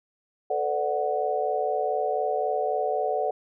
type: chord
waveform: sine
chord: B minor seventh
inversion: third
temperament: equal with one note detuned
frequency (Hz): 440 / 504 / 587.3 / 740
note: A4 / B4 / D5 / F#5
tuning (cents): 0 / +35 / 0 / 0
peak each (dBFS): -29 / -32 / -29 / -27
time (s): 0.5-3.31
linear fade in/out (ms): 5
effects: none